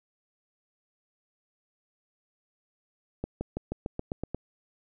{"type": "accelerating click train", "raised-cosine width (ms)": 2, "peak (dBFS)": -18, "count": 9, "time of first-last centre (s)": [3.24, 4.346], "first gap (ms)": 170, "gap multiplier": 0.94, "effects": []}